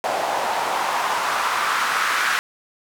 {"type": "noise with band-pass filter sweep", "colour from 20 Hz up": "white", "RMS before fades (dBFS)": -22, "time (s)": [0.04, 2.39], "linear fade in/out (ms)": 0, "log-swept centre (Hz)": [700, 1500], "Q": 2.5, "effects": []}